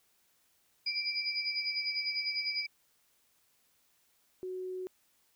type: tone with pitch glide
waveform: sine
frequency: 2345 to 2317 Hz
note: D7 to D7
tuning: -3 to -24 cents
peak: -36 dBFS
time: 0.86-2.67 s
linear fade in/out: 10 ms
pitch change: -21 cents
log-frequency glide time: 0.99-1.94 s
type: tone with tremolo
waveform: sine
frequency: 4908 Hz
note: D#8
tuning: 25 cents flat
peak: -30 dBFS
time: 0.86-2.66 s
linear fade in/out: 5 ms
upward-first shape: sine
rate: 10 Hz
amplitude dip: 80%
type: tone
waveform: sine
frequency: 370 Hz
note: F#4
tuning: in tune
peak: -36 dBFS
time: 4.43-4.87 s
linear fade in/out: 0 ms
effects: white hiss -71 dBFS RMS until 5.35 s